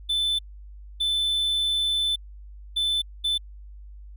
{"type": "tone bursts at uneven times", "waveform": "triangle", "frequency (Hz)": 3520, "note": "A7", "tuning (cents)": 0, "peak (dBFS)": -20, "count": 4, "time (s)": [[0.09, 0.39], [1, 2.16], [2.76, 3.02], [3.24, 3.38]], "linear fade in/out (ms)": 10, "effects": ["added 50 Hz sine -40 dBFS peak until 4.16 s"]}